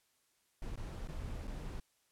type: noise with dropouts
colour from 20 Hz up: brown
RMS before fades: -42 dBFS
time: 0.62-1.8 s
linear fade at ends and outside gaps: 2 ms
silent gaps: 0.758-0.774 / 1.075-1.086 / 1.473-1.477 s
effects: white hiss -75 dBFS RMS until 2.11 s + low-pass 12000 Hz 12 dB/octave